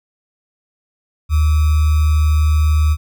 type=tone with sample-and-hold; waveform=sine; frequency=76.5 Hz; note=D#2; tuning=29 cents flat; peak=-10 dBFS; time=1.29-2.97 s; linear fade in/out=50 ms; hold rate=1225 Hz; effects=none